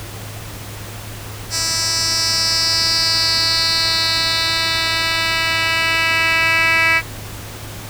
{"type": "tone with band-pass filter sweep", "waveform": "10% pulse", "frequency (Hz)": 327.4, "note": "E4", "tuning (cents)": -12, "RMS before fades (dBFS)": -17, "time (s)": [1.5, 7.02], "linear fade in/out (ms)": 50, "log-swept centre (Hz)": [6300, 2400], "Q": 3.9, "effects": ["added 105 Hz sine -32 dBFS peak until 7.89 s", "pink hiss -33 dBFS RMS until 7.89 s"]}